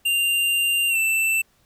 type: tone with pitch glide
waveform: square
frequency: 2787 to 2664 Hz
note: F7 to E7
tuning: -4 to +18 cents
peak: -19 dBFS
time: 0.05-1.42 s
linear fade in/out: 10 ms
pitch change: -78 cents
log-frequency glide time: 0.89-0.97 s
effects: pink hiss -62 dBFS RMS until 1.65 s